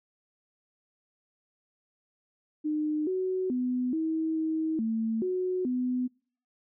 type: tone with pitch steps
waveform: sine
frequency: 304.3 / 372.8 / 250.6 / 319.9 / 317.7 / 223.8 / 367.5 / 251.1 Hz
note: D#4 / F#4 / B3 / D#4 / D#4 / A3 / F#4 / B3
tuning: -38 / +13 / +25 / +48 / +36 / +30 / -12 / +29 cents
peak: -26 dBFS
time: 2.64-6.08 s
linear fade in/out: 20 ms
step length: 430 ms
effects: noise-tail reverb RT60 0.5 s tail -26 dB re dry